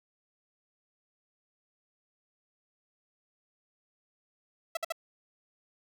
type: tone bursts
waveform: sawtooth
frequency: 659.3 Hz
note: E5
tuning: in tune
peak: -26 dBFS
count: 3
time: 4.75-4.923 s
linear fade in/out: 5 ms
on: 21 ms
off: 55 ms
effects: none